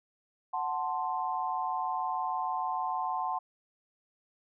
sine chord, F# diminished, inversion none, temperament equal, 740 / 880 / 1046.5 Hz, F#5 / A5 / C6, 0 / 0 / 0 cents, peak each -34 dBFS, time 0.53-3.39 s, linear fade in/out 10 ms, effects none

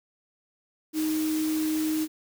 sine tone in noise, 312.1 Hz, D#4, 5 cents sharp, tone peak -24 dBFS, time 0.93-2.08 s, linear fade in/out 50 ms, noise white, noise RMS -37 dBFS, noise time 0.93-2.08 s, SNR +10 dB, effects none

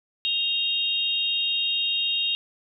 sine tone cluster, 2801 / 3202 / 3728 Hz, F7 / G7 / A#7, +4 / +36 / -1 cents, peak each -26 / -31 / -25 dBFS, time 0.25-2.35 s, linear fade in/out 0 ms, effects none

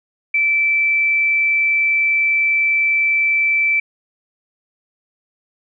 sine tone, 2325 Hz, D7, 18 cents flat, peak -13 dBFS, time 0.34-3.8 s, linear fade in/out 5 ms, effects none

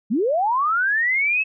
sine linear sweep, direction up, 185 to 2627 Hz, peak -17 dBFS, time 0.1-1.44 s, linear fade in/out 20 ms, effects none

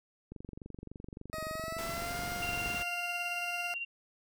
click train, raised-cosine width 3 ms, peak -31 dBFS, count 58, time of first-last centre 0.32-2.746 s, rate 23.5 Hz
20% pulse tone with pitch glide, 630 to 703.1 Hz, D#5 to F5, +21 to +11 cents, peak -32 dBFS, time 1.33-3.74 s, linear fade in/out 0 ms, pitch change +190 cents, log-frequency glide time 1.51-2.17 s
pink noise, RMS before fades -42 dBFS, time 1.78-2.83 s, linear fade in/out 5 ms
sine tone with tremolo, 2763 Hz, F7, 19 cents flat, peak -33 dBFS, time 2.42-3.85 s, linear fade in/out 5 ms, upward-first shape sine, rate 18 Hz, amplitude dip 55%
effects none

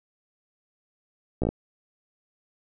slowing click train, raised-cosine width 2 ms, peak -12 dBFS, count 5, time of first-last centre 1.42-1.49 s, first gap 15 ms, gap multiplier 1.1, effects none

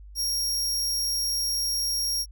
sawtooth tone, 5588 Hz, F8, in tune, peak -22 dBFS, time 0.15-2.26 s, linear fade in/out 50 ms, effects added 50 Hz sine -42 dBFS peak until 2.31 s

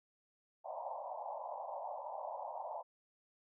pink band-pass noise, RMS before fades -44 dBFS, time 0.64-2.83 s, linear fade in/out 20 ms, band 560 to 1000 Hz, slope 96 dB/octave, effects none

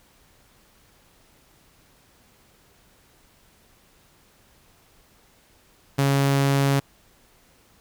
sawtooth tone, 138.59 Hz, C#3, in tune, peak -14 dBFS, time 5.98-6.8 s, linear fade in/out 10 ms, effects pink hiss -58 dBFS RMS until 7.8 s

